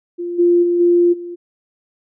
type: tone with level steps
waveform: sine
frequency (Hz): 348.2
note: F4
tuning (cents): -5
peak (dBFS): -21 / -9 / -13 / -9 / -26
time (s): 0.18-1.36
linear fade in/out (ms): 20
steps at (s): 0.38 / 0.62 / 0.79 / 1.12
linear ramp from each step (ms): 20
effects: none